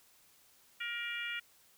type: harmonic tone with a mistuned harmonic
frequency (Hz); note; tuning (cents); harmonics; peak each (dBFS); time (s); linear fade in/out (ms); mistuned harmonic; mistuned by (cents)
472.7; A#4; +24; 3 / 4 / 5 / 6 / 7; -42 / -42 / -41 / -43 / -50; 0.8-1.4; 10; 7; +21
effects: white hiss -65 dBFS RMS until 1.77 s